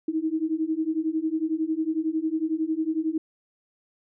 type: beating tone pair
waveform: sine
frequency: 311.7 / 322.7 Hz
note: D#4 / E4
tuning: +3 / -37 cents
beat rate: 11 Hz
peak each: -27 / -26 dBFS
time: 0.08-3.18 s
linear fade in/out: 5 ms
effects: none